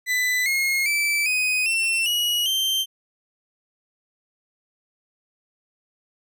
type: tone with pitch steps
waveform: 40% pulse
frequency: 1998 / 2154 / 2322 / 2503 / 2698 / 2908 / 3135 Hz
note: B6 / C7 / D7 / D#7 / E7 / F#7 / G7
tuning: +20 / +50 / -20 / +10 / +40 / -31 / -1 cents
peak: -19 dBFS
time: 0.06-2.86 s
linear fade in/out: 50 ms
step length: 400 ms
effects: none